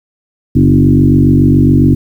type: tone with frequency modulation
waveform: sine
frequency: 197.3 Hz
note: G3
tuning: 11 cents sharp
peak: -4 dBFS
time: 0.55-1.95 s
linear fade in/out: 10 ms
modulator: 47.2 Hz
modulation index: 2.6
effects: 7-bit